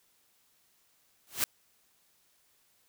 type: noise with exponential growth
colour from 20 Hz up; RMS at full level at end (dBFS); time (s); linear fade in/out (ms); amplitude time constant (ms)
white; -24; 1.27-1.44; 1; 35
effects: white hiss -69 dBFS RMS until 2.88 s